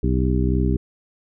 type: harmonic tone with a mistuned harmonic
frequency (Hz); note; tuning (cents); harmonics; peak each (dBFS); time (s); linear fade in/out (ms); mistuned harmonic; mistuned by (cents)
63.2; B1; +41; 1 / 2 / 3 / 4 / 5 / 6; -20 / -23 / -25 / -26 / -27 / -28; 0.03-0.77; 5; 6; +78
effects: none